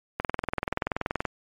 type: click train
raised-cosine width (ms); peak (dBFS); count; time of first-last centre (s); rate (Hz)
0.5; -11; 23; 0.2-1.253; 20.9
effects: MP3 64 kbps